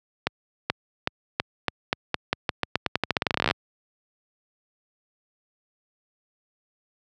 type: accelerating click train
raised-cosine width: 0.3 ms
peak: -5 dBFS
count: 29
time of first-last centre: 0.27-3.511 s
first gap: 430 ms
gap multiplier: 0.87
effects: high-pass 80 Hz 12 dB/octave